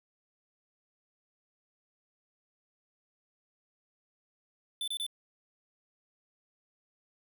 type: tone bursts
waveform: square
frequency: 3520 Hz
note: A7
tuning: in tune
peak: -33 dBFS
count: 3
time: 4.81-5.065 s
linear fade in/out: 2 ms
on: 67 ms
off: 27 ms
effects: none